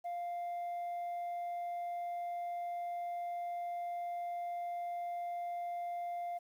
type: tone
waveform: sine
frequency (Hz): 698.5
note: F5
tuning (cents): 0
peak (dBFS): -34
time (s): 0.04-6.39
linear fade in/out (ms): 20
effects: tanh soft clip ceiling -36 dBFS + 11-bit